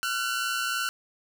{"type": "tone pair together", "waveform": "sawtooth", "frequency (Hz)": [1370, 1493], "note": ["F6", "F#6"], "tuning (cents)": [-34, 15], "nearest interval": "minor second", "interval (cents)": 149, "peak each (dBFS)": -26, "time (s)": [0.03, 0.89], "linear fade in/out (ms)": 0, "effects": []}